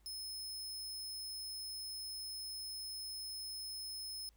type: tone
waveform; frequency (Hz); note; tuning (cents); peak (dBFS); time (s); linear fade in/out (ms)
sawtooth; 5190; E8; -28; -40; 0.06-4.29; 0
effects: added 54 Hz sine -65 dBFS peak until 4.36 s + pink hiss -75 dBFS RMS until 4.36 s